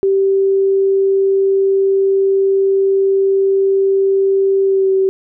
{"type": "tone with pitch glide", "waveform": "sine", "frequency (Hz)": [389.3, 383.3], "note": ["G4", "G4"], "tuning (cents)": [-12, -39], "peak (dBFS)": -10, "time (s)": [0.03, 5.09], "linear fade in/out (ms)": 0, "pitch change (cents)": -27, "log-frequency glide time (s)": [4.64, 4.9], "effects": []}